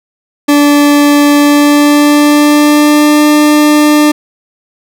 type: tone with pitch glide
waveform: 40% pulse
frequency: 290.2 to 299 Hz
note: D4 to D4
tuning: -21 to +31 cents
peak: -3 dBFS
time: 0.48-4.12 s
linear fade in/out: 10 ms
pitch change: +52 cents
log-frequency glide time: 1.38-3.27 s
effects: none